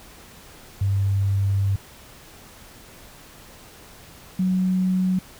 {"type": "tone pair in turn", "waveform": "sine", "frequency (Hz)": [98.6, 185.38], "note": ["G2", "F#3"], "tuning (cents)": [11, 4], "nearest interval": "major seventh", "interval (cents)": 1093, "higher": "second", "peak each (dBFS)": -18, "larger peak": "neither", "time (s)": [[0.81, 1.76], [4.39, 5.19]], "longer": "first", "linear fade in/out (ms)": 5, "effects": ["pink hiss -46 dBFS RMS until 5.39 s"]}